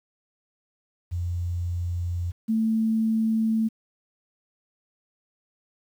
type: tone pair in turn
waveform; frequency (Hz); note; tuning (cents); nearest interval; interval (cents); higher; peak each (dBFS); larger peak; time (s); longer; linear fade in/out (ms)
sine; 87.4 / 222.1; F2 / A3; +2 / +16; octave + major third; 1614; second; -25 / -20; second; 1.11-2.32 / 2.48-3.69; neither; 20
effects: 9-bit